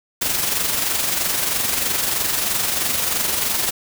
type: noise with amplitude modulation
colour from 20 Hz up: white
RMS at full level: -19 dBFS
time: 0.21-3.71 s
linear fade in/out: 10 ms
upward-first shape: sine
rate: 23.1 Hz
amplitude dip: 45%
effects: none